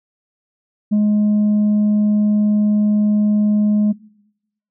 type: tone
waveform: sine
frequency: 209.5 Hz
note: G#3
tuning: 15 cents sharp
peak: -9 dBFS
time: 0.91-3.93 s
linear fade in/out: 20 ms
effects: noise-tail reverb RT60 0.9 s tail -24 dB re dry + tanh soft clip ceiling -11 dBFS